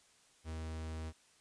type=tone; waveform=45% pulse; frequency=79.7 Hz; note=D#2; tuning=42 cents sharp; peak=-40 dBFS; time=0.44-1.13 s; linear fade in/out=50 ms; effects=white hiss -67 dBFS RMS until 1.4 s + resampled to 22050 Hz